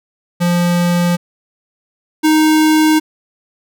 square tone pair in turn, 174.61 / 311.1 Hz, F3 / D#4, 0 / 0 cents, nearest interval minor seventh, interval 1000 cents, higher second, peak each -12 / -9 dBFS, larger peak second, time 0.4-1.17 / 2.23-3 s, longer neither, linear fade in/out 20 ms, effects none

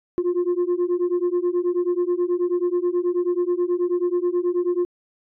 sine beating tone pair, 349.2 / 358.5 Hz, F4 / F4, 0 / +45 cents, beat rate 9.3 Hz, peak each -20 / -20 dBFS, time 0.18-4.85 s, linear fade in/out 0 ms, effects tanh soft clip ceiling -16 dBFS

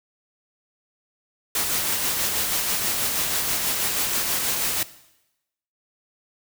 white noise with tremolo, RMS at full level -23 dBFS, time 1.55-4.83 s, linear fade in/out 2 ms, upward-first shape sine, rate 6.2 Hz, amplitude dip 30%, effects noise-tail reverb RT60 0.9 s tail -17 dB re dry

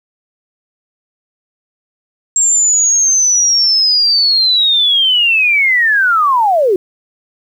sine linear sweep, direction down, 7500 to 349.2 Hz, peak -8 dBFS, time 2.36-6.76 s, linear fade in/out 2 ms, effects 7-bit

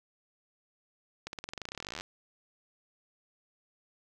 accelerating click train, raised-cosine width 0.2 ms, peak -21 dBFS, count 27, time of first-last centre 1.27-2.009 s, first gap 61 ms, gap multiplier 0.93, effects none

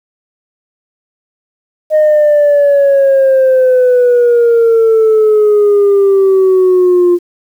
sine exponential sweep, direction down, 620 to 349.2 Hz, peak -3 dBFS, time 1.9-7.19 s, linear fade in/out 50 ms, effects tanh soft clip ceiling -3 dBFS + 7-bit

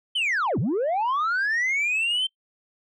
sine linear two-way sweep, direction down then up, 3136 to 97 to 3136 Hz, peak -19 dBFS, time 0.15-2.27 s, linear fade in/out 10 ms, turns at 0.59 s, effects noise-tail reverb RT60 0.1 s tail -24 dB re dry + tanh soft clip ceiling -20 dBFS

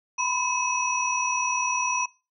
sine tone cluster, 981 / 1021 / 2563 / 5850 Hz, B5 / C6 / E7 / F#8, -12 / -43 / -49 / -21 cents, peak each -29 dBFS, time 0.18-2.06 s, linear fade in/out 10 ms, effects noise-tail reverb RT60 0.3 s tail -23 dB re dry

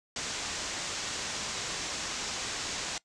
white low-pass noise, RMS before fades -36 dBFS, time 0.16-2.98 s, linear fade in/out 2 ms, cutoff 7600 Hz, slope 48 dB/octave, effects noise-tail reverb RT60 0.1 s tail -21 dB re dry

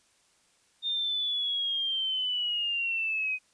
sine linear sweep, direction down, 3652 to 2502 Hz, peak -27 dBFS, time 0.82-3.39 s, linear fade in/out 50 ms, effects white hiss -66 dBFS RMS until 3.53 s + resampled to 22050 Hz

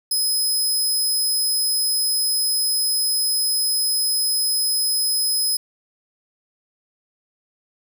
20% pulse tone, 5080 Hz, D#8, 35 cents sharp, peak -13 dBFS, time 0.11-5.57 s, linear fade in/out 5 ms, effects none

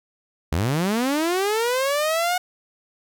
sawtooth linear sweep, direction up, 69.3 to 733 Hz, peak -16 dBFS, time 0.52-2.38 s, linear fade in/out 5 ms, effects none

